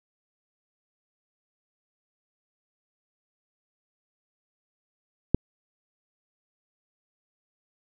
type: click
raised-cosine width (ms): 3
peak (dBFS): -5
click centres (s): 5.346
effects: none